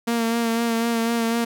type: tone with vibrato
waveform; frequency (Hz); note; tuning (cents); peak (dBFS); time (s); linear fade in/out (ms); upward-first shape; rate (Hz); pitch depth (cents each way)
sawtooth; 230.9; A#3; -16; -16; 0.07-1.45; 10; sine; 4; 27
effects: none